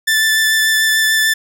sawtooth tone with vibrato, 1760 Hz, A6, in tune, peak -8 dBFS, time 0.07-1.34 s, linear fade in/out 10 ms, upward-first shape sine, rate 6.8 Hz, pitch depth 12 cents each way, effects none

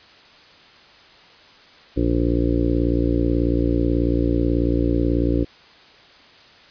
harmonic tone, 58.27 Hz, A#1, in tune, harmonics 1 / 2 / 3 / 4 / 5 / 6 / 7 / 8 / 9, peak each -22 / -25 / -31 / -32 / -21 / -25 / -33 / -30 / -31 dBFS, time 1.96-5.45 s, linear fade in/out 20 ms, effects white hiss -48 dBFS RMS until 6.7 s + resampled to 11025 Hz

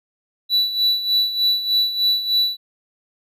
triangle tone with tremolo, 3951 Hz, B7, in tune, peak -12 dBFS, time 0.49-2.57 s, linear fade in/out 50 ms, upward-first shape sine, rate 3.3 Hz, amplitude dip 70%, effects none

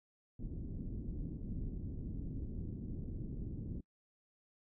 pink low-pass noise, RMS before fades -42 dBFS, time 0.39-3.81 s, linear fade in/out 10 ms, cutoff 300 Hz, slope 24 dB/octave, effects noise-tail reverb RT60 0.1 s tail -25 dB re dry

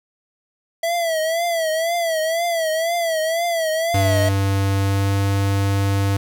square tone with vibrato, 659.3 Hz, E5, in tune, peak -19 dBFS, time 0.83-4.29 s, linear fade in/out 5 ms, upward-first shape triangle, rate 2 Hz, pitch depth 100 cents each way
square tone with pitch glide, 98 to 98.85 Hz, G2 to G2, 0 to +15 cents, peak -17 dBFS, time 3.94-6.17 s, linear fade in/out 5 ms, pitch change +15 cents, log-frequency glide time 4.77-5.17 s
effects 8-bit

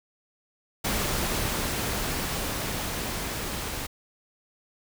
pink noise with level ramp, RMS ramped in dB -27 to -33 dBFS, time 0.84-3.87 s, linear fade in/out 10 ms, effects none

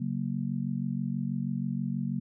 sine chord, F# major, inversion second, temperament just, 138.75 / 185 / 231.2 Hz, C#3 / F#3 / A#3, +2 / 0 / -14 cents, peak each -33 dBFS, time 0-2.2 s, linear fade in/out 10 ms, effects none

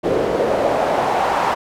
pink noise with band-pass filter sweep, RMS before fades -18 dBFS, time 0.03-1.55 s, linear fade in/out 20 ms, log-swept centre 430 to 930 Hz, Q 2.5, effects none

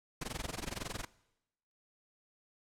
pink noise with amplitude modulation, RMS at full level -37 dBFS, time 0.21-1.05 s, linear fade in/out 5 ms, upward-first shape sine, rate 21.8 Hz, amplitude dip 95%, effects noise-tail reverb RT60 0.9 s tail -21 dB re dry + low-pass 10000 Hz 12 dB/octave

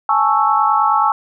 sine chord, A major seventh, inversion third, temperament equal, 830.6 / 880 / 1108.7 / 1318.5 Hz, G#5 / A5 / C#6 / E6, 0 / 0 / 0 / 0 cents, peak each -17 dBFS, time 0.09-1.12 s, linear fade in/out 2 ms, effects none

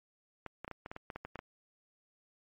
clicks, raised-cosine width 0.5 ms, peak -26 dBFS, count 12, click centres 0.463 / 0.646 / 0.679 / 0.713 / 0.861 / 0.915 / 0.964 / 1.102 / 1.16 / 1.25 / 1.357 / 1.391 s, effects MP3 48 kbps

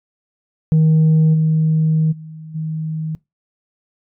sine tone with level steps, 157.8 Hz, D#3, 25 cents sharp, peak -7 / -11 / -31 / -20 dBFS, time 0.72-3.15 s, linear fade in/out 0 ms, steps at 1.33 / 2.11 / 2.54 s, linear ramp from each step 20 ms, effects noise-tail reverb RT60 0.2 s tail -22 dB re dry + tanh soft clip ceiling -8 dBFS

